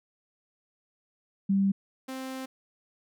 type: tone pair in turn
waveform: sine / sawtooth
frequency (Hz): 196 / 262.3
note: G3 / C4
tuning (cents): 0 / +4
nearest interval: perfect fourth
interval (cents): 504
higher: second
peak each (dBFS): -21 / -31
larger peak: first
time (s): 1.49-1.72 / 2.08-2.46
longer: second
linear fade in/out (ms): 10
effects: none